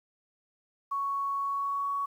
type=tone with pitch glide; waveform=sine; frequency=1112 to 1120.4 Hz; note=C#6 to C#6; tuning=+5 to +18 cents; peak=-28 dBFS; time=0.91-2.06 s; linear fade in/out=10 ms; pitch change=+13 cents; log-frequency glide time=1.36-1.87 s; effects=10-bit